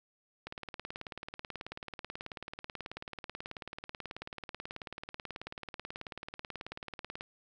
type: click train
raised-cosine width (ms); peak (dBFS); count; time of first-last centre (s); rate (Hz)
0.3; -25; 125; 0.47-7.209; 18.4
effects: none